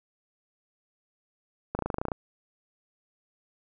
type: clicks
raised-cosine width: 1 ms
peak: -15 dBFS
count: 11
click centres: 1.75 / 1.79 / 1.823 / 1.86 / 1.902 / 1.943 / 1.984 / 2.015 / 2.053 / 2.084 / 2.118 s
effects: none